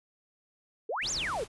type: exponential two-way sweep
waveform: sine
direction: up then down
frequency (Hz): 392 to 7459 to 392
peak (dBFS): -30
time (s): 0.89-1.44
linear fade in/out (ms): 5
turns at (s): 1.11
type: noise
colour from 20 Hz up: pink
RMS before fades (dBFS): -42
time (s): 1.01-1.48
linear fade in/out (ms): 50
effects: resampled to 24000 Hz